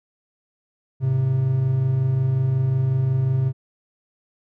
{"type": "tone pair together", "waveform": "triangle", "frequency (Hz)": [106.6, 132.11], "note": ["G#2", "C3"], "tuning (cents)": [46, 17], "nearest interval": "major third", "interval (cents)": 371, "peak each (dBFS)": [-24, -16], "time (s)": [1, 3.53], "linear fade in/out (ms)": 50, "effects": []}